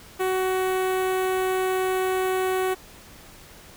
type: tone with notch filter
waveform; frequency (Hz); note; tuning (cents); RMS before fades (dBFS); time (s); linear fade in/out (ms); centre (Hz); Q
sawtooth; 374.2; F#4; +20; -24; 0.19-2.75; 20; 5100; 0.8
effects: pink hiss -47 dBFS RMS until 3.76 s